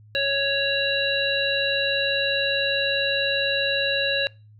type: harmonic tone with a mistuned harmonic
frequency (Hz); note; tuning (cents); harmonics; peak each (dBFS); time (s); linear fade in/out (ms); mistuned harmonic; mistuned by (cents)
554.4; C#5; 0; 1 / 3 / 5 / 7; -26 / -26 / -26 / -26; 0.15-4.27; 0; 7; +20
effects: noise-tail reverb RT60 0.3 s tail -23 dB re dry + added 106 Hz sine -47 dBFS peak until 4.59 s